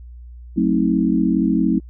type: chord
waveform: sine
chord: F# diminished seventh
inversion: none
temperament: just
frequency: 185 / 222 / 266.4 / 319.7 Hz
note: F#3 / A3 / C4 / Eb4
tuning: 0 / +16 / +31 / +47 cents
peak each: -20 dBFS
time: 0.56-1.8 s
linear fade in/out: 20 ms
effects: added 60 Hz sine -35 dBFS peak until 1.89 s